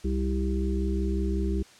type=harmonic tone; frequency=65.41 Hz; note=C2; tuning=in tune; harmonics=1 / 3 / 5 / 6; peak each=-26 / -31 / -33 / -34 dBFS; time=0.04-1.63 s; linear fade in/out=10 ms; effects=white hiss -53 dBFS RMS until 1.79 s + low-pass 7000 Hz 12 dB/octave